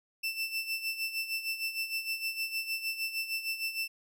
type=tone with tremolo; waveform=30% pulse; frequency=2666 Hz; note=E7; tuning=19 cents sharp; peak=-27 dBFS; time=0.23-3.88 s; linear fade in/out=10 ms; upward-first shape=sine; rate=6.5 Hz; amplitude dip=70%; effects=none